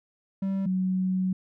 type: tone pair in turn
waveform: triangle / sine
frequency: 193.7 / 186.23 Hz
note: G3 / F#3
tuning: -20 / +11 cents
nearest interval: minor second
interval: 69 cents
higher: first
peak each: -23 dBFS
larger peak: neither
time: 0.42-0.66 / 0.66-1.33 s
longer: second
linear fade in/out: 5 ms
effects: none